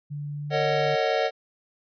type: tone with pitch glide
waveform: sine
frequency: 145.9 to 147.08 Hz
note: D3 to D3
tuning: -11 to +3 cents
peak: -30 dBFS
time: 0.1-0.96 s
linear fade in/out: 20 ms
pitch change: +14 cents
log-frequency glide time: 0.32-0.54 s
type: chord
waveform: square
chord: D# minor seventh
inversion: second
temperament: equal with one note detuned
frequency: 456 / 554.4 / 622.3 / 740 Hz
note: A#4 / C#5 / D#5 / F#5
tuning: -38 / 0 / 0 / 0 cents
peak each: -28 dBFS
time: 0.5-1.31 s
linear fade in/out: 50 ms
effects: resampled to 11025 Hz